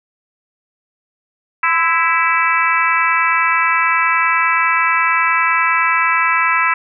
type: harmonic tone with a mistuned harmonic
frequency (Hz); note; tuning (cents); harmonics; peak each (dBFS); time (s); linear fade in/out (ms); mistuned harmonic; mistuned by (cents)
329.6; E4; 0; 3 / 4 / 5 / 6 / 7 / 8; -18 / -17 / -21 / -19 / -20 / -22; 1.63-6.74; 5; 3; +42
effects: none